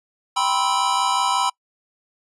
square chord, C major seventh, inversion second, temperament just, 784.9 / 981.1 / 1046.5 / 1308.1 Hz, G5 / B5 / C6 / E6, +2 / -12 / 0 / -14 cents, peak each -26 / -22 / -26 / -27 dBFS, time 0.36-1.5 s, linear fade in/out 10 ms, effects noise-tail reverb RT60 0.1 s tail -26 dB re dry + resampled to 24000 Hz

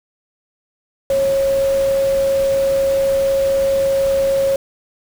sine tone in noise, 546 Hz, C#5, 26 cents flat, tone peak -13 dBFS, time 1.1-4.56 s, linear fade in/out 2 ms, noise pink, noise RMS -31 dBFS, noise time 1.1-4.56 s, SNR +15 dB, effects none

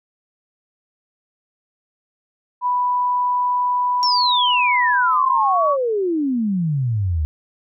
sine tone with pitch glide, 987.8 to 1128.1 Hz, B5 to C#6, 0 to +30 cents, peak -16 dBFS, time 2.61-5.77 s, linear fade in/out 50 ms, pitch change +230 cents, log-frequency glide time 5-5.62 s
sine exponential sweep, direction down, 5588 to 73.42 Hz, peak -17 dBFS, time 4.03-7.25 s, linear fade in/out 0 ms
effects none

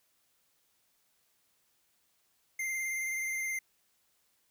square tone with vibrato, 2093 Hz, C7, in tune, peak -33 dBFS, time 2.59-3.59 s, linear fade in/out 5 ms, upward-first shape sine, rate 19 Hz, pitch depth 19 cents each way, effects white hiss -73 dBFS RMS until 4.5 s

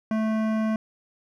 sine tone with hard clipping, 219 Hz, A3, 8 cents flat, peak -24 dBFS, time 0.11-0.76 s, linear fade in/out 2 ms, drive 15 dB, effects none

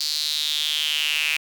square tone with high-pass filter sweep, 75.5 Hz, D2, 48 cents sharp, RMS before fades -24 dBFS, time 0-1.37 s, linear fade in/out 5 ms, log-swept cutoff 4500 to 2500 Hz, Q 6.2, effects none

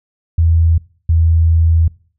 sine tone pair in turn, 82.41 / 82.04 Hz, E2 / E2, 0 / -8 cents, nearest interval unison, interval 8 cents, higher first, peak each -8 dBFS, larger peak neither, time 0.38-0.78 / 1.09-1.88 s, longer second, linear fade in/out 5 ms, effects noise-tail reverb RT60 0.5 s tail -23 dB re dry

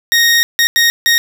20% pulse tone bursts at uneven times, 1864.7 Hz, A#6, in tune, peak -3 dBFS, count 4, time 0.12-0.43 / 0.59-0.67 / 0.76-0.9 / 1.06-1.18 s, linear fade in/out 0 ms, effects none

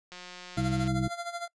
click train, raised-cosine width 0.2 ms, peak -27 dBFS, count 137, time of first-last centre 0.12-0.876 s, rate 180 Hz
harmonic tone, 64.8 Hz, C2, 16 cents flat, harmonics 1 / 2 / 3 / 5, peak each -37 / -29 / -32 / -32 dBFS, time 0.57-1.08 s, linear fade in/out 5 ms
25% pulse tone with tremolo, 690 Hz, F5, 21 cents flat, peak -28 dBFS, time 0.57-1.48 s, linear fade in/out 5 ms, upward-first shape sine, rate 13 Hz, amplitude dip 75%
effects noise-tail reverb RT60 0.1 s tail -23 dB re dry + resampled to 22050 Hz

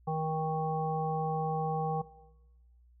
harmonic tone, 157.9 Hz, D#3, 26 cents sharp, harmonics 1 / 3 / 5 / 7, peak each -33 / -37 / -33 / -42 dBFS, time 0.07-2.02 s, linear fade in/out 10 ms, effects noise-tail reverb RT60 1.0 s tail -18 dB re dry + added 60 Hz sine -58 dBFS peak until 3 s

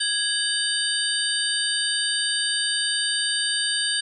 sine tone cluster, 1655 / 3019 / 3678 / 4674 / 8700 Hz, G#6 / F#7 / A#7 / D8 / C#9, -6 / +34 / -24 / -9 / -33 cents, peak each -28 dBFS, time 0-4.01 s, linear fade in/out 10 ms, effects none

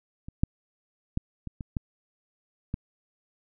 clicks, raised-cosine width 5 ms, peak -27 / -9 / -14 / -23 / -23 / -16 / -17 dBFS, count 7, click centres 0.285 / 0.435 / 1.174 / 1.473 / 1.608 / 1.768 / 2.741 s, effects none

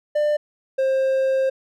triangle tone pair in turn, 596 / 531 Hz, D5 / C5, +25 / +25 cents, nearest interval major second, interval 200 cents, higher first, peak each -15 / -15 dBFS, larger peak neither, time 0.15-0.37 / 0.78-1.5 s, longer second, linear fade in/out 10 ms, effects none

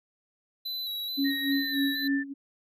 square tone with vibrato, 3951 Hz, B7, in tune, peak -32 dBFS, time 0.65-2.08 s, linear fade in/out 10 ms, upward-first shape square, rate 2.3 Hz, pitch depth 26 cents each way
sine tone with tremolo, 277.2 Hz, C#4, in tune, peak -23 dBFS, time 1.17-2.34 s, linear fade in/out 20 ms, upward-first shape sine, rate 3.4 Hz, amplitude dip 85%
sine tone with pitch glide, 1864.7 to 1772.3 Hz, A#6 to A6, 0 to +12 cents, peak -32 dBFS, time 1.24-2.24 s, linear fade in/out 20 ms, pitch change -88 cents, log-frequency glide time 1.53-1.81 s
effects none

